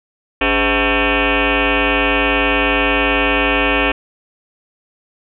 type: tone with frequency modulation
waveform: sine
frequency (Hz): 1108.7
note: C#6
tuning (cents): 0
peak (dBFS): -12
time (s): 0.41-3.92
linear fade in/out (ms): 5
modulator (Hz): 232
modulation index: 7.7
effects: none